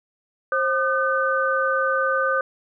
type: tone cluster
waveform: sine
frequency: 532 / 1214 / 1522 Hz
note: C5 / D#6 / F#6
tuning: +29 / -43 / +48 cents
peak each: -23 dBFS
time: 0.52-2.41 s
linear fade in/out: 2 ms
effects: none